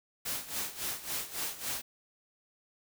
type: noise with tremolo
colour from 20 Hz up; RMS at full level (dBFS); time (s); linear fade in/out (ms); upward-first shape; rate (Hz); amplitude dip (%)
white; -34; 0.25-1.82; 10; sine; 3.6; 80
effects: none